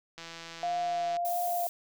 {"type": "click train", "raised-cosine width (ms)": 0.2, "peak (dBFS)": -26, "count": 165, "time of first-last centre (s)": [0.18, 1.168], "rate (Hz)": 166}
{"type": "tone with vibrato", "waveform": "sine", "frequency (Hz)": 698.5, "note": "F5", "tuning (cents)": 0, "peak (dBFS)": -28, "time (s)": [0.63, 1.67], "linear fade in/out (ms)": 2, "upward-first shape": "triangle", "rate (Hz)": 1.6, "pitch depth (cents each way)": 16}
{"type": "noise", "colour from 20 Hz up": "violet", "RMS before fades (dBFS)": -38, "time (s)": [1.25, 1.69], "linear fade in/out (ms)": 0}
{"effects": []}